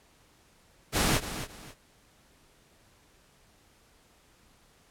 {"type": "noise with echo", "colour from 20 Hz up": "pink", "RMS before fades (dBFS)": -25, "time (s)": [0.92, 1.21], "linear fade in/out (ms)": 50, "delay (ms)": 270, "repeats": 2, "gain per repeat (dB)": -11, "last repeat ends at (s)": 1.75, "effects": ["pink hiss -62 dBFS RMS until 4.9 s", "low-pass 12000 Hz 12 dB/octave"]}